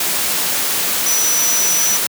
sine tone in noise, 5920 Hz, F#8, in tune, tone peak -15 dBFS, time 1.06-1.97 s, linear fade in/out 5 ms, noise white, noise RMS -18 dBFS, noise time 0-2.07 s, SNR 0 dB, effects high-pass 150 Hz 12 dB/octave

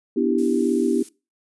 sine chord, E minor seventh, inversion second, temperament equal, 246.9 / 293.7 / 329.6 / 392 Hz, B3 / D4 / E4 / G4, 0 / 0 / 0 / 0 cents, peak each -22 / -24 / -23 / -23 dBFS, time 0.16-1.03 s, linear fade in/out 10 ms
violet noise, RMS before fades -37 dBFS, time 0.38-1.09 s, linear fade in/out 5 ms
effects noise-tail reverb RT60 0.3 s tail -24 dB re dry + resampled to 24000 Hz

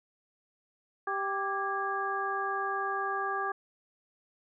harmonic tone with a mistuned harmonic, 392 Hz, G4, in tune, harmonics 1 / 2 / 3 / 4, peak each -37 / -35 / -33 / -36 dBFS, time 1.07-3.52 s, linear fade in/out 5 ms, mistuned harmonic 4, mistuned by +78 cents, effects none

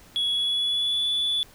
sine tone with pitch glide, 3362 to 3453 Hz, G#7 to A7, +20 to -33 cents, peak -20 dBFS, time 0.16-1.43 s, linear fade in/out 0 ms, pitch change +47 cents, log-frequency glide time 0.31-1.06 s, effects tanh soft clip ceiling -20 dBFS + pink hiss -52 dBFS RMS until 1.54 s

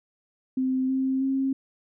sine tone with pitch steps, 260 / 264.1 / 268.2 Hz, C4 / C4 / C4, -11 / +16 / +43 cents, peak -22 dBFS, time 0.57-1.53 s, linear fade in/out 5 ms, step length 320 ms, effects none

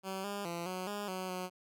10% pulse tone with pitch steps, 191.1 / 202.2 / 170.8 / 184.4 / 205.4 / 186 / 183.1 Hz, G3 / G#3 / F3 / F#3 / G#3 / F#3 / F#3, -44 / -46 / -38 / -6 / -19 / +9 / -18 cents, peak -29 dBFS, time 0.03-1.5 s, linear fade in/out 50 ms, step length 210 ms, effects none

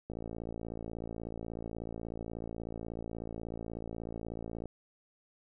click train, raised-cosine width 2 ms, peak -27 dBFS, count 258, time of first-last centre 0.1-4.657 s, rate 56.4 Hz, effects none

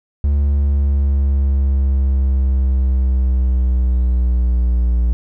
triangle linear sweep, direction down, 71.6 to 59.1 Hz, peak -10 dBFS, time 0.24-5.13 s, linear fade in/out 0 ms, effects none

